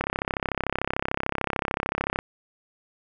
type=click train; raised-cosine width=0.5 ms; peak=-9 dBFS; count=74; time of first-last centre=0.01-2.189 s; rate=33.5 Hz; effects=none